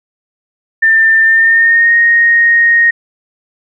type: tone with pitch glide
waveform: sine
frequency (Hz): 1792 to 1863.8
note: A6 to A#6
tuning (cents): +31 to -1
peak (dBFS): -5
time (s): 0.82-2.91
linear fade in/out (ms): 10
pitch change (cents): +68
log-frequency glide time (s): 1.23-1.95
effects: none